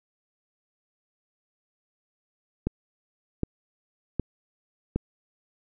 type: click train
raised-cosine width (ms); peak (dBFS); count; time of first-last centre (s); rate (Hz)
3; -12; 4; 2.67-4.96; 1.31
effects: none